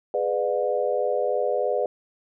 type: chord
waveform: sine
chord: G# diminished seventh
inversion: none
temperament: just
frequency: 415.3 / 498.4 / 598 / 717.6 Hz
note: G#4 / B4 / D5 / F5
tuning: 0 / +16 / +31 / +47 cents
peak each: -28 / -25 / -26 / -30 dBFS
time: 0.14-1.86 s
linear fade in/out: 2 ms
effects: none